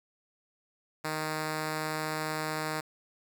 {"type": "tone", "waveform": "5% pulse", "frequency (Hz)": 155.56, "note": "D#3", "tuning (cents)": 0, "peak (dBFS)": -20, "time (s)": [1.04, 2.81], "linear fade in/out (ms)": 10, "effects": ["10-bit"]}